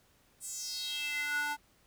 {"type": "tone with high-pass filter sweep", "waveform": "square", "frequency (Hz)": 293.7, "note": "D4", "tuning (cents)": 0, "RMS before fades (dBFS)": -36, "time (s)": [0.4, 1.57], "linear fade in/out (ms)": 50, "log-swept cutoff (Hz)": [8900, 1000], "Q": 4.8, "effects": ["pink hiss -67 dBFS RMS until 1.86 s"]}